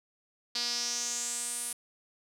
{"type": "tone with band-pass filter sweep", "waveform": "sawtooth", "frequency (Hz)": 240, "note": "B3", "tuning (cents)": -49, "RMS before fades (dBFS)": -34, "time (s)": [0.55, 1.73], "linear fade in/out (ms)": 5, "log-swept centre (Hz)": [4600, 10000], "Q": 4.7, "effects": []}